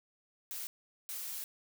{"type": "noise bursts at uneven times", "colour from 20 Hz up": "blue", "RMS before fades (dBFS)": -41, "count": 2, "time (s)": [[0.51, 0.67], [1.09, 1.44]], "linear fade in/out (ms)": 0, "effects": []}